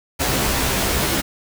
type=noise with comb filter; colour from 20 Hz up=pink; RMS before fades=-20 dBFS; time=0.19-1.22 s; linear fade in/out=20 ms; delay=15 ms; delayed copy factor=+0.8; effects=none